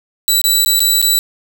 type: tone with dropouts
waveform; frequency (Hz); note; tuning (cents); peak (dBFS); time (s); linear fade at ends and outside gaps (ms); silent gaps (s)
15% pulse; 3951; B7; 0; -3; 0.28-1.19; 0; 0.415-0.44 / 0.648-0.66 / 0.794-0.804 / 1.016-1.026
effects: none